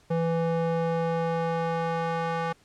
square tone with band-pass filter sweep, 165.9 Hz, E3, 11 cents sharp, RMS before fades -27 dBFS, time 0.1-2.53 s, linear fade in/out 10 ms, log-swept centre 430 to 1000 Hz, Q 1.1, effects pink hiss -61 dBFS RMS until 2.64 s + low-pass 9000 Hz 12 dB/octave

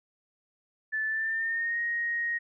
sine tone with pitch glide, 1749 to 1874.5 Hz, A6 to A#6, -11 to +9 cents, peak -27 dBFS, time 0.92-2.39 s, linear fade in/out 20 ms, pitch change +120 cents, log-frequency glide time 1.06-1.8 s, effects none

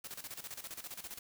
white noise with tremolo, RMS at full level -44 dBFS, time 0.04-1.19 s, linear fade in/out 5 ms, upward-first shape square, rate 15 Hz, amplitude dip 75%, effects none

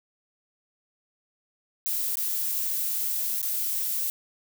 violet noise with dropouts, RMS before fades -28 dBFS, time 1.86-4.1 s, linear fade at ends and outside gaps 0 ms, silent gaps 2.155-2.171 / 3.416-3.428 s, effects none

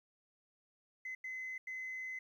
sine tone bursts at uneven times, 2041 Hz, C7, 44 cents flat, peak -39 dBFS, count 3, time 1.05-1.15 / 1.24-1.58 / 1.67-2.19 s, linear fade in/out 5 ms, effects tanh soft clip ceiling -37 dBFS + 12-bit

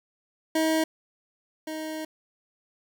25% pulse tone pair in turn, 318.2 / 313.5 Hz, D#4 / D#4, +39 / +13 cents, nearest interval unison, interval 26 cents, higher first, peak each -18 / -28 dBFS, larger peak first, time 0.55-0.84 / 1.67-2.05 s, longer second, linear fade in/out 5 ms, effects 9-bit

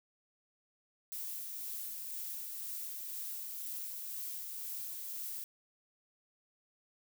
violet noise with tremolo, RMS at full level -41 dBFS, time 1.12-5.44 s, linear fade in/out 0 ms, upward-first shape sine, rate 2 Hz, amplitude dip 25%, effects none

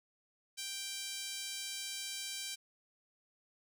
5% pulse tone with high-pass filter, 785 Hz, G5, 2 cents sharp, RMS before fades -42 dBFS, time 0.57-2.56 s, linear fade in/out 20 ms, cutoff 2600 Hz, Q 1.1, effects none

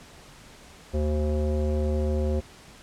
square tone with low-pass filter, 75.4 Hz, D2, 46 cents sharp, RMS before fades -25 dBFS, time 0.93-2.41 s, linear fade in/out 20 ms, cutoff 500 Hz, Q 3.1, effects pink hiss -49 dBFS RMS until 2.82 s + low-pass 9000 Hz 12 dB/octave

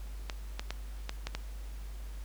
clicks, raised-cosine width 0.2 ms, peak -18 dBFS, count 6, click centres 0.298 / 0.595 / 0.706 / 1.094 / 1.27 / 1.35 s, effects added 50 Hz sine -39 dBFS peak until 2.24 s + pink hiss -56 dBFS RMS until 2.24 s

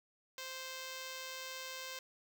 5% pulse tone with amplitude modulation, 522 Hz, C5, 4 cents flat, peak -30 dBFS, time 0.38-1.99 s, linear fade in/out 2 ms, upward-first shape sine, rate 162 Hz, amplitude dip 30%, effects none

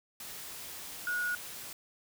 sine tone in noise, 1452 Hz, F#6, 33 cents flat, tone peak -30 dBFS, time 1.07-1.35 s, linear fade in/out 2 ms, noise white, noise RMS -44 dBFS, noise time 0.2-1.73 s, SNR +11 dB, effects none

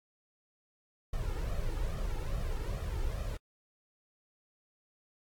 brown noise with flanger, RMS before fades -34 dBFS, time 1.13-3.37 s, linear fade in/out 5 ms, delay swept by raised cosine 1.6 to 2.3 ms, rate 2.4 Hz, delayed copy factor +0.7, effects AAC 64 kbps

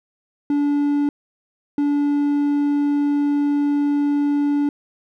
triangle tone bursts at uneven times, 288.7 Hz, D4, 30 cents flat, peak -14 dBFS, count 2, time 0.5-1.09 / 1.78-4.69 s, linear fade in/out 2 ms, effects none

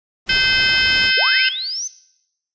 pink noise, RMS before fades -30 dBFS, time 0.26-1.12 s, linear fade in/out 50 ms
harmonic tone, 516 Hz, C5, 24 cents flat, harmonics 3 / 4 / 5 / 6 / 7 / 8 / 9 / 10, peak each -19 / -22 / -22 / -19 / -31 / -31 / -28 / -21 dBFS, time 0.29-1.49 s, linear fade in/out 5 ms
sine linear sweep, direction up, 370 to 6300 Hz, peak -22 dBFS, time 1.17-1.88 s, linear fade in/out 10 ms
effects noise-tail reverb RT60 0.8 s tail -17 dB re dry + resampled to 16000 Hz

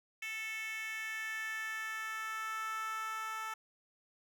10% pulse tone with high-pass filter sweep, 440 Hz, A4, in tune, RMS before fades -40 dBFS, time 0.22-3.54 s, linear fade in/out 5 ms, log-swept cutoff 2300 to 1100 Hz, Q 4.1, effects none

